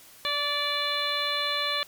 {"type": "harmonic tone with a mistuned harmonic", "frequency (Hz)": 583, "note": "D5", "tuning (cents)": -13, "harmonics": [1, 2, 3, 4, 5, 6, 7], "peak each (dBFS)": [-35, -32, -34, -34, -36, -30, -32], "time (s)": [0.25, 1.83], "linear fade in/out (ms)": 0, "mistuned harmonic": 2, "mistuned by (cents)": -20, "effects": ["white hiss -51 dBFS RMS until 1.87 s", "MP3 96 kbps"]}